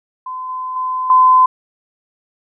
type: tone with level steps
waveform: sine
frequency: 1023 Hz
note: C6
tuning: 39 cents flat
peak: -23 / -21 / -17 / -6 dBFS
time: 0.26-1.46 s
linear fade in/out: 5 ms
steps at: 0.49 / 0.76 / 1.1 s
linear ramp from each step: 2 ms
effects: none